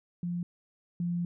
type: tone pair in turn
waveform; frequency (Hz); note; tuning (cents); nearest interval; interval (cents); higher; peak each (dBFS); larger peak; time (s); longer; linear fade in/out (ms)
sine; 174.5 / 173.61; F3 / F3; -1 / -10; unison; 9; first; -30 / -28; second; 0.23-0.43 / 1-1.25; second; 2
effects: none